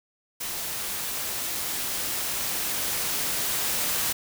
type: noise with level ramp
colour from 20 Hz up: white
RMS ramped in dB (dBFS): -32 to -26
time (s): 0.4-4.13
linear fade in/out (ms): 10
effects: none